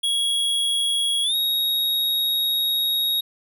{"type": "tone with pitch glide", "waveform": "square", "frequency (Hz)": [3322, 3772], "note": ["G#7", "A#7"], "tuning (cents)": [0, 20], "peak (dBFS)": -20, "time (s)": [0.03, 3.21], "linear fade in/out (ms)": 10, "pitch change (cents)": 220, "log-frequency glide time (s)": [1.23, 1.35], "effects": []}